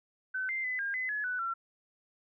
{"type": "tone with pitch steps", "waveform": "sine", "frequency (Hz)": [1521, 2088, 2012, 1612, 2026, 1699, 1490, 1357], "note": ["F#6", "C7", "B6", "G6", "B6", "G#6", "F#6", "E6"], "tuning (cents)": [47, -4, 32, 48, 44, 39, 12, 50], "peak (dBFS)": -31, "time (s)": [0.34, 1.54], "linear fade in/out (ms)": 10, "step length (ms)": 150, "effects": []}